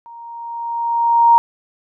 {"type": "tone with level ramp", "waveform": "sine", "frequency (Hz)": 934, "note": "A#5", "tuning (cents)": 3, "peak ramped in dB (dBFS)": [-35, -5], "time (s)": [0.06, 1.38], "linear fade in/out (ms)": 0, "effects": []}